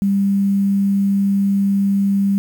sine tone with quantisation, 198.2 Hz, G3, 19 cents sharp, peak -13 dBFS, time 0.02-2.38 s, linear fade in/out 0 ms, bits 7, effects none

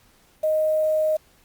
sine tone with quantisation, 622.3 Hz, D#5, in tune, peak -18 dBFS, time 0.43-1.17 s, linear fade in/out 10 ms, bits 7, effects pink hiss -58 dBFS RMS until 1.44 s + Opus 48 kbps

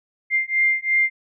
sine beating tone pair, 2100 / 2102.9 Hz, C7 / C7, +6 / +8 cents, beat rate 2.9 Hz, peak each -20 / -20 dBFS, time 0.3-1.1 s, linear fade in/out 50 ms, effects none

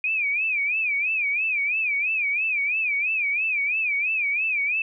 sine tone with vibrato, 2432 Hz, D#7, 40 cents flat, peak -21 dBFS, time 0.04-4.82 s, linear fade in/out 2 ms, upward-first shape sine, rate 3 Hz, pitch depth 150 cents each way, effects none

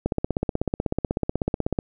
click train, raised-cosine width 2 ms, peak -9 dBFS, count 29, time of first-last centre 0.06-1.788 s, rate 16.2 Hz, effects none

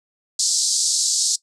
white band-pass noise, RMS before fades -20 dBFS, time 0.39-1.36 s, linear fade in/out 5 ms, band 4200 to 8400 Hz, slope 48 dB/octave, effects noise-tail reverb RT60 0.1 s tail -20 dB re dry

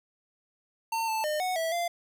square tone with pitch steps, 905 / 882 / 607 / 737 / 654 / 691 Hz, A5 / A5 / D#5 / F#5 / E5 / F5, +48 / +4 / -43 / -7 / -14 / -19 cents, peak -28 dBFS, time 0.92-1.88 s, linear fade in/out 5 ms, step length 160 ms, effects none

